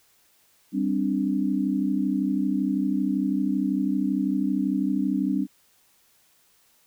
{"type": "chord", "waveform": "sine", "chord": "G suspended fourth", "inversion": "none", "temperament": "just", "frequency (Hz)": [196, 261.3, 294], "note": ["G3", "C4", "D4"], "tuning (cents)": [0, -2, 2], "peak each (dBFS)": -26, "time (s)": [0.72, 5.47], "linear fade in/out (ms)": 50, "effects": ["white hiss -62 dBFS RMS until 6.86 s"]}